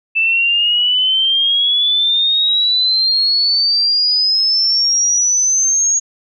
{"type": "exponential sweep", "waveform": "sine", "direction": "up", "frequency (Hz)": [2637, 6645], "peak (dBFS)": -11, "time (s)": [0.15, 6], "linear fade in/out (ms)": 20, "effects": []}